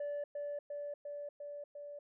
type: tone with echo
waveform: sine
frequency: 580 Hz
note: D5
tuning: 22 cents flat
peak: -34 dBFS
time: 0-0.24 s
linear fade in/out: 5 ms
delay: 350 ms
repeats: 5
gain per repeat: -2 dB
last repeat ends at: 1.99 s
effects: tanh soft clip ceiling -35 dBFS